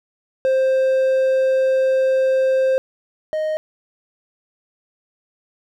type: tone pair in turn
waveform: triangle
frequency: 526 / 621.6 Hz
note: C5 / D#5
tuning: +9 / -2 cents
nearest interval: minor third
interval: 289 cents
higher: second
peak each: -12 / -17 dBFS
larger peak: first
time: 0.45-2.78 / 3.33-3.57 s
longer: first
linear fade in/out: 0 ms
effects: none